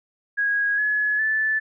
sine tone with pitch steps, 1649 / 1698.3 / 1749.1 Hz, G#6 / G#6 / A6, -13 / +38 / -11 cents, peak -19 dBFS, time 0.37-1.6 s, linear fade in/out 20 ms, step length 410 ms, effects none

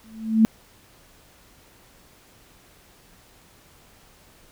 sine tone with exponential growth, 221.3 Hz, A3, 10 cents sharp, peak -9 dBFS, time 0.04-0.45 s, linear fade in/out 0 ms, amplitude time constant 88 ms, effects pink hiss -54 dBFS RMS until 4.51 s

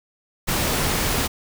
pink noise, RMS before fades -22 dBFS, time 0.47-1.28 s, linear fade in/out 20 ms, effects none

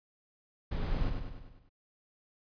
brown noise with echo, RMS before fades -33 dBFS, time 0.71-1.1 s, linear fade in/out 10 ms, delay 99 ms, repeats 6, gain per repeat -5 dB, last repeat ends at 1.694 s, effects resampled to 11025 Hz

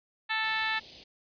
harmonic tone, 440 Hz, A4, in tune, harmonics 2 / 3 / 4 / 5 / 6 / 7 / 8 / 9 / 10, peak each -35 / -38 / -31 / -37 / -36 / -43 / -39 / -39 / -49 dBFS, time 0.29-0.8 s, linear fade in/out 20 ms
white band-stop noise, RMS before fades -44 dBFS, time 0.43-1.04 s, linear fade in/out 10 ms, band 660 to 2600 Hz, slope 24 dB/octave
effects resampled to 11025 Hz

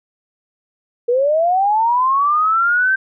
sine linear sweep, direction up, 467 to 1568 Hz, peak -12 dBFS, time 1.08-2.96 s, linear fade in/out 10 ms, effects none

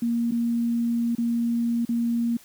sine tone with dropouts, 234.4 Hz, A#3, 10 cents sharp, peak -21 dBFS, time 0.02-2.37 s, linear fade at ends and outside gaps 5 ms, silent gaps 0.311-0.319 / 1.152-1.182 / 1.852-1.89 s, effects white hiss -52 dBFS RMS until 2.44 s

